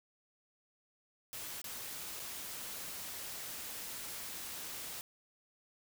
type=noise with dropouts; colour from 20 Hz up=white; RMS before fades=-44 dBFS; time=1.33-5.01 s; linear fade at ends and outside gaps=0 ms; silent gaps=1.616-1.642 / 2.194-2.198 s; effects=none